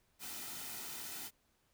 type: noise with comb filter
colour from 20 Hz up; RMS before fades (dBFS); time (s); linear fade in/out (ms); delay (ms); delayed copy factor
white; -45; 0.19-1.31; 50; 1.8; -0.5
effects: pink hiss -75 dBFS RMS until 1.73 s